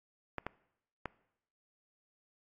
clicks, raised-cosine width 0.5 ms, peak -21 dBFS, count 3, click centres 0.383 / 0.466 / 1.057 s, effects noise-tail reverb RT60 0.8 s tail -22 dB re dry + AAC 32 kbps

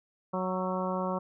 harmonic tone with a mistuned harmonic, 185 Hz, F#3, in tune, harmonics 1 / 2 / 3 / 4 / 5 / 6 / 7, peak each -33 / -38 / -34 / -40 / -37 / -37 / -42 dBFS, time 0.33-1.19 s, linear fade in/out 10 ms, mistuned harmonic 7, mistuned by +40 cents, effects none

